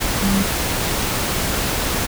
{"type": "tone in noise", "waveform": "sine", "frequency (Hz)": 196, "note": "G3", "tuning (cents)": 0, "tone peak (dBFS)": -16, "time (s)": [0.22, 0.44], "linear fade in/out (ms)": 20, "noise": "pink", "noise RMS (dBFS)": -21, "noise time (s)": [0, 2.07], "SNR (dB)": 2, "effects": []}